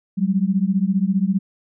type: beating tone pair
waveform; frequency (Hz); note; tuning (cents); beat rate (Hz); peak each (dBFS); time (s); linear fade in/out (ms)
sine; 185 / 200; F#3 / G3; 0 / +35; 15; -19; 0.17-1.39; 20
effects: none